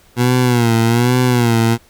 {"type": "tone with vibrato", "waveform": "20% pulse", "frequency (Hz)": 120, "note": "B2", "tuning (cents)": -49, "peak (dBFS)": -6, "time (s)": [0.16, 1.78], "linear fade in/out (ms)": 50, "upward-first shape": "sine", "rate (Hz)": 1.2, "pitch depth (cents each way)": 89, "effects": ["pink hiss -50 dBFS RMS until 1.89 s"]}